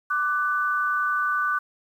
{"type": "tone pair together", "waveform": "sine", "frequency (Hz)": [1174.7, 1494.2], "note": ["D6", "F#6"], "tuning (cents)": [0, 17], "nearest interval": "major third", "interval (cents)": 417, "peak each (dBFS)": -24, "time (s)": [0.1, 1.59], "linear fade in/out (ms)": 10, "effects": ["9-bit"]}